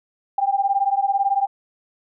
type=beating tone pair; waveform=sine; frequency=784 / 802 Hz; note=G5 / G5; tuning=0 / +39 cents; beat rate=18 Hz; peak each=-20 dBFS; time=0.38-1.47 s; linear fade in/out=5 ms; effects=none